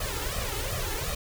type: noise with flanger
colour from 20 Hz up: pink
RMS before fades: -31 dBFS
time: 0-1.15 s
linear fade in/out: 5 ms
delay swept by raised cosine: 1.6 to 2.34 ms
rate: 2.7 Hz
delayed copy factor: +0.95
effects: none